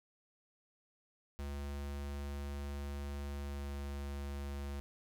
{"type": "tone with pitch glide", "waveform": "square", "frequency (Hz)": [71, 70.51], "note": ["C#2", "C#2"], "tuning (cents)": [42, 30], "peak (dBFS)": -40, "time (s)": [1.39, 4.8], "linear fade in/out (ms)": 0, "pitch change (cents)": -12, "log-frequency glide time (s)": [3.35, 3.75], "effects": []}